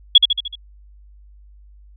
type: tone with echo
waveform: sine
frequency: 3352 Hz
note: G#7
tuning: 15 cents sharp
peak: -3 dBFS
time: 0.15-0.18 s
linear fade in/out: 5 ms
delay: 75 ms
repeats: 5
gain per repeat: -5 dB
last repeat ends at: 0.555 s
effects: added 50 Hz sine -43 dBFS peak until 1.96 s